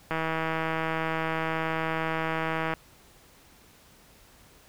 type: click train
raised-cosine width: 0.5 ms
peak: -14 dBFS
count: 424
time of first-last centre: 0.11-2.737 s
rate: 161 Hz
effects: pink hiss -56 dBFS RMS until 4.68 s